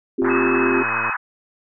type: chord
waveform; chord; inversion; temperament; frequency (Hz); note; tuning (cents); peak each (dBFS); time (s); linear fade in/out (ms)
sine; C suspended fourth; none; just; 261.6 / 348.8 / 392.4; C4 / F4 / G4; 0 / -2 / +2; -21; 0.18-0.83; 10
type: click train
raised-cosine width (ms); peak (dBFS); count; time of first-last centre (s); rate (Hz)
1; -19; 100; 0.22-1.096; 113
type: band-pass noise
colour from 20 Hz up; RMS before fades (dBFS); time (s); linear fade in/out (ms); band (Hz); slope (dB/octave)
white; -24; 0.24-1.17; 10; 880 to 1700; 48
type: tone with pitch glide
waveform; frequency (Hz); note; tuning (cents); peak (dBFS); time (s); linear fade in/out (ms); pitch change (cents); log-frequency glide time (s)
sine; 2587 to 2544; E7 to D#7; -33 to +38; -24; 0.29-1.14; 20; -29; 0.57-0.79
effects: none